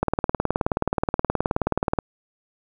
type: click train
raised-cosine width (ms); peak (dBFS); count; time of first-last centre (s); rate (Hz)
1; -6; 38; 0.03-1.988; 18.9
effects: 8-bit